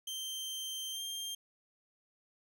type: tone with pitch glide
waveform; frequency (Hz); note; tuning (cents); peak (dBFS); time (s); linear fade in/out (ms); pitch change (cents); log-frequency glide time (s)
sawtooth; 3136 to 3189; G7 to G7; 0 to +29; -35; 0.07-1.35; 5; +29; 0.92-1.01
effects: none